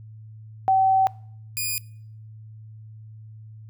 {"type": "tone pair in turn", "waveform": ["sine", "5% pulse"], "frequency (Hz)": [766, 2455], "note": ["G5", "D#7"], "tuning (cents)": [-40, -24], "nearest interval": "octave + minor sixth", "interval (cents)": 2016, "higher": "second", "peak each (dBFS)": -15, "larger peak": "neither", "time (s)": [[0.68, 1.07], [1.57, 1.78]], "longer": "first", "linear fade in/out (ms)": 0, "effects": ["noise-tail reverb RT60 0.6 s tail -23 dB re dry", "added 109 Hz sine -40 dBFS peak until 3.69 s"]}